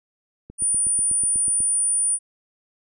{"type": "click train", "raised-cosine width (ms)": 3, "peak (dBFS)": -26, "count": 10, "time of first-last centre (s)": [0.5, 1.604], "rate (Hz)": 8.15}
{"type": "tone", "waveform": "sine", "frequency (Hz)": 9397, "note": "D9", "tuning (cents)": 0, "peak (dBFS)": -18, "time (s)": [0.58, 2.19], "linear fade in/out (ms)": 50}
{"effects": []}